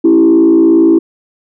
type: tone with frequency modulation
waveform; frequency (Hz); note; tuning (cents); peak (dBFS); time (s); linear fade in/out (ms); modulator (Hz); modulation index
sine; 329.6; E4; 0; -3; 0.04-0.99; 10; 57.6; 0.79
effects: tanh soft clip ceiling 0 dBFS